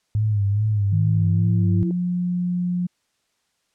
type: tone with vibrato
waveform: sine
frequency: 103.83 Hz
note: G#2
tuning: in tune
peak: -17 dBFS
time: 0.15-1.83 s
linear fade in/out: 0 ms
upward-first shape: sine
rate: 2.4 Hz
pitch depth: 75 cents each way
type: tone with exponential growth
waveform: sine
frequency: 335.1 Hz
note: E4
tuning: 29 cents sharp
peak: -25 dBFS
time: 0.66-1.91 s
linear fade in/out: 1 ms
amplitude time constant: 270 ms
type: tone with pitch glide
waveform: sine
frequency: 157.7 to 178.04 Hz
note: D#3 to F3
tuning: +24 to +34 cents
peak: -20 dBFS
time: 0.92-2.87 s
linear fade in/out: 10 ms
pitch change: +210 cents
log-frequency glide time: 1.06-1.68 s
effects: white hiss -70 dBFS RMS until 3.74 s + low-pass 8000 Hz 12 dB/octave